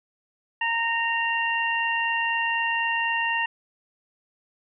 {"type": "harmonic tone", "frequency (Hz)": 924, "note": "A#5", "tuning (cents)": -16, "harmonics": [1, 2, 3], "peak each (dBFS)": [-27, -26, -27], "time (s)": [0.61, 3.46], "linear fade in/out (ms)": 5, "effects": []}